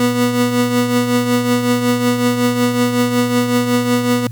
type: tone with tremolo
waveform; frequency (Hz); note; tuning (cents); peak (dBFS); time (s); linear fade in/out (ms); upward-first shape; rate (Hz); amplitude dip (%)
30% pulse; 244.8; B3; -15; -8; 0-4.27; 2; triangle; 5.4; 60
effects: added 118 Hz sine -24 dBFS peak until 4.31 s + white hiss -49 dBFS RMS until 4.31 s

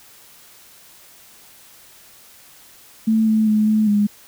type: tone with pitch steps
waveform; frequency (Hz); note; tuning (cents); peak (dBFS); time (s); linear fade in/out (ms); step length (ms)
sine; 221.1 / 218.2 / 213.8 / 215.8 / 206.3; A3 / A3 / A3 / A3 / G#3; +9 / -14 / -49 / -33 / -11; -13; 3.07-4.07; 10; 200
effects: white hiss -47 dBFS RMS until 4.27 s

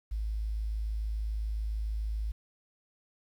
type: tone with quantisation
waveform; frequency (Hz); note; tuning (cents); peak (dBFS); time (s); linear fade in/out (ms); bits
sine; 53.5; A1; -48; -30; 0.11-2.32; 10; 10
effects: none

